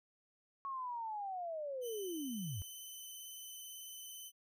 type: linear sweep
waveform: sine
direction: down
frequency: 1107 to 82.41 Hz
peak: -39 dBFS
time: 0.65-2.62 s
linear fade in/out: 0 ms
type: tone with vibrato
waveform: 10% pulse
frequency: 3038 Hz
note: F#7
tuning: 45 cents sharp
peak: -40 dBFS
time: 1.81-4.32 s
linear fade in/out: 50 ms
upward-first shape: square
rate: 18 Hz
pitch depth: 17 cents each way
effects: none